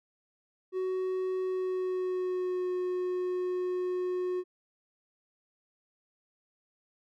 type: tone with pitch glide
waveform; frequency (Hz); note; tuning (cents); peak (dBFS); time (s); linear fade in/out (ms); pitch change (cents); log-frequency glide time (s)
triangle; 372.9 to 363.5; F#4 to F#4; +14 to -31; -27; 0.72-4.44; 50; -45; 1.42-2.71
effects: none